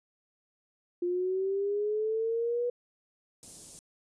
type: linear sweep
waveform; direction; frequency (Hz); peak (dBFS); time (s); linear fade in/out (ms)
sine; up; 349.2 to 488.6; -27; 1.02-2.7; 5
type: band-stop noise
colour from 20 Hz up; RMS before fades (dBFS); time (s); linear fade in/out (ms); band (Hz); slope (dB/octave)
white; -44; 3.43-3.79; 0; 420 to 7200; 12
effects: resampled to 22050 Hz